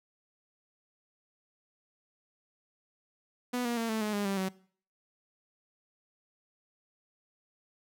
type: tone with pitch steps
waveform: sawtooth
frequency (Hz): 246.9 / 237.7 / 228.8 / 220.2 / 212 / 204.1 / 196.42 / 189.07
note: B3 / A#3 / A#3 / A3 / G#3 / G#3 / G3 / F#3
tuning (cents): 0 / +34 / -32 / +2 / +36 / -30 / +4 / +38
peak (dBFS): -26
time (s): 3.53-4.49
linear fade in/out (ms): 10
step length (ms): 120
effects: noise-tail reverb RT60 0.5 s tail -21 dB re dry